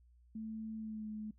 sine tone with pitch glide, 220 to 214.2 Hz, A3 to A3, 0 to -46 cents, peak -40 dBFS, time 0.35-1.31 s, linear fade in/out 5 ms, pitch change -46 cents, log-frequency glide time 0.77-1.08 s, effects noise-tail reverb RT60 0.1 s tail -17 dB re dry + added 60 Hz sine -62 dBFS peak until 1.38 s

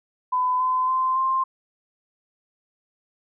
sine tone with pitch steps, 1006 / 1021.2 / 1036.7 / 1052.4 Hz, B5 / C6 / C6 / C6, +32 / -42 / -16 / +10 cents, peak -19 dBFS, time 0.32-1.44 s, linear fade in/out 10 ms, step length 280 ms, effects none

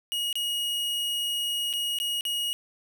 45% pulse tone with dropouts, 2886 Hz, F#7, 44 cents flat, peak -26 dBFS, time 0.12-2.53 s, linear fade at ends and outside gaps 0 ms, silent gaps 0.328-0.355 / 1.729-1.736 / 1.987-2 / 2.209-2.252 s, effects 10-bit

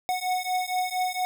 square beating tone pair, 733 / 737.3 Hz, F#5 / F#5, -16 / -6 cents, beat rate 4.3 Hz, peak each -29 dBFS, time 0.09-1.25 s, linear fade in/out 0 ms, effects none

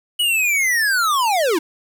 square linear sweep, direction down, 2960 to 293.7 Hz, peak -16 dBFS, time 0.19-1.59 s, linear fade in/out 10 ms, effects 8-bit

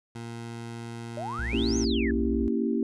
20% pulse tone, 116.54 Hz, A#2, in tune, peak -31 dBFS, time 0.15-1.85 s, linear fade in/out 5 ms
sine exponential two-way sweep, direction up then down, 568 to 6645 to 1653 Hz, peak -32 dBFS, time 1.17-2.11 s, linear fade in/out 2 ms, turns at 1.78 s
triangle tone with vibrato, 62 Hz, B1, 7 cents sharp, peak -28 dBFS, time 1.39-2.48 s, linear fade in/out 0 ms, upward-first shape sine, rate 14 Hz, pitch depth 200 cents each way
sine chord, A# diminished seventh, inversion none, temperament equal, 233.1 / 277.2 / 329.6 / 392 Hz, A#3 / C#4 / E4 / G4, 0 / 0 / 0 / 0 cents, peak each -27 / -30 / -31 / -31 dBFS, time 1.53-2.83 s, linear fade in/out 2 ms
effects resampled to 24000 Hz

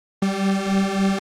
40% pulse beating tone pair, 192.4 / 196 Hz, G3 / G3, -32 / 0 cents, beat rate 3.6 Hz, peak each -22 / -19 dBFS, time 0.22-1.19 s, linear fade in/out 5 ms, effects low-pass 8000 Hz 12 dB/octave + Opus 24 kbps

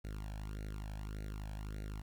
sawtooth tone with flanger, 51.91 Hz, G#1, in tune, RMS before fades -43 dBFS, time 0.04-2.02 s, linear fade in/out 10 ms, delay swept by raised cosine 0.47 to 1.25 ms, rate 1.7 Hz, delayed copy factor +0.9, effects 11-bit

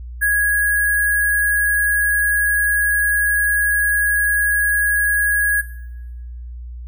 sine tone with sample-and-hold, 1661.2 Hz, G#6, in tune, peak -13 dBFS, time 0.21-5.62 s, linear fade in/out 20 ms, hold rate 11025 Hz, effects noise-tail reverb RT60 1.0 s tail -18 dB re dry + added 60 Hz sine -29 dBFS peak until 6.87 s

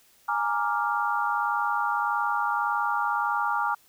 sine chord, Bb dominant seventh, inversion third, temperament equal, 830.6 / 932.3 / 1174.7 / 1396.9 Hz, Ab5 / Bb5 / D6 / F6, 0 / 0 / 0 / 0 cents, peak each -29 dBFS, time 0.28-3.75 s, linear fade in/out 10 ms, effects white hiss -60 dBFS RMS until 3.88 s

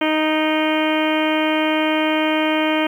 harmonic tone with a mistuned harmonic, 311.1 Hz, D#4, in tune, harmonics 1 / 2 / 3 / 4 / 5 / 6 / 7 / 8 / 9 / 10, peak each -19 / -22 / -25 / -29 / -29 / -31 / -28 / -28 / -32 / -29 dBFS, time 0.01-2.87 s, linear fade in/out 5 ms, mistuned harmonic 8, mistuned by -28 cents, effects 8-bit

